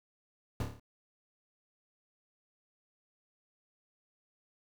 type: noise with echo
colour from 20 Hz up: brown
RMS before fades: -33 dBFS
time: 0.6-0.63 s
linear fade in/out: 2 ms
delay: 28 ms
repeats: 6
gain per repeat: -4 dB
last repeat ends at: 0.798 s
effects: none